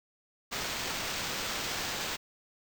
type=noise with sample-and-hold; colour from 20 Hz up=violet; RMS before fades=-35 dBFS; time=0.51-2.17 s; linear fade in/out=20 ms; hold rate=11025 Hz; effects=none